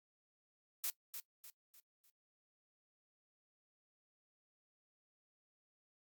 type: noise with echo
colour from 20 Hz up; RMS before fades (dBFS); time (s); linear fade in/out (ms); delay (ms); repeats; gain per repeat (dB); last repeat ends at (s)
blue; -38; 0.84-0.9; 0; 300; 4; -8; 2.1
effects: noise-tail reverb RT60 0.1 s tail -19 dB re dry + Opus 48 kbps